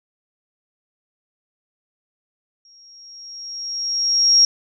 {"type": "tone with exponential growth", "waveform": "sine", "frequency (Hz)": 5590, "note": "F8", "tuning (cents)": 1, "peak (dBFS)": -8, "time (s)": [2.65, 4.45], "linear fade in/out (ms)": 2, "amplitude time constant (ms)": 390, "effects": []}